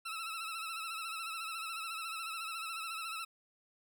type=tone with vibrato; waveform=20% pulse; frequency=1318.5 Hz; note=E6; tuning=in tune; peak=-34 dBFS; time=0.05-3.25 s; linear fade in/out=10 ms; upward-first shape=sine; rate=14 Hz; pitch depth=56 cents each way; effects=none